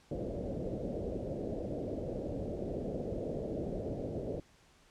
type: low-pass noise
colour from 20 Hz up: white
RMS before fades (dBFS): -38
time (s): 0.11-4.4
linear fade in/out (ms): 2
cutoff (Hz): 600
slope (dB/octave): 48
effects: pink hiss -64 dBFS RMS until 4.9 s + low-pass 8000 Hz 12 dB/octave